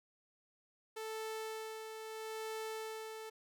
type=tone with tremolo; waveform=sawtooth; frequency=440 Hz; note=A4; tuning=in tune; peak=-36 dBFS; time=0.96-3.3 s; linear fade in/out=10 ms; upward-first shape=sine; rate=0.77 Hz; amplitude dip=45%; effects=none